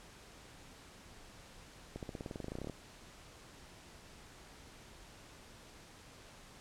accelerating click train, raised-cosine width 2 ms, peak -28 dBFS, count 18, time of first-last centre 1.96-2.697 s, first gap 68 ms, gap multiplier 0.94, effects pink hiss -56 dBFS RMS until 6.6 s + low-pass 9000 Hz 12 dB/octave

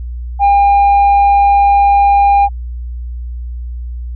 sine tone, 804 Hz, G5, 44 cents sharp, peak -3 dBFS, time 0.39-2.49 s, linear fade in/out 50 ms, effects tanh soft clip ceiling -5 dBFS + added 60 Hz sine -20 dBFS peak until 4.15 s

